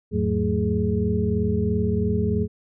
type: tone cluster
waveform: sine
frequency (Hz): 83.1 / 106.1 / 183.4 / 221.5 / 418.9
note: E2 / G#2 / F#3 / A3 / G#4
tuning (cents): +15 / +38 / -15 / +12 / +15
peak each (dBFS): -26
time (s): 0.11-2.48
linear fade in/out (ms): 50
effects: none